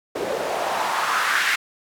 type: noise with band-pass filter sweep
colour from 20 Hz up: white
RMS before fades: -23 dBFS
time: 0.15-1.56 s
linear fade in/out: 10 ms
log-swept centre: 420 to 1900 Hz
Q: 2.8
effects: none